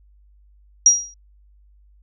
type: tone with exponential decay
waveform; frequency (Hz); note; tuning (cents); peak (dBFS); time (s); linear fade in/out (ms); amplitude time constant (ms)
sine; 5720; F8; +41; -5; 0.86-1.14; 2; 59
effects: added 50 Hz sine -50 dBFS peak until 2.02 s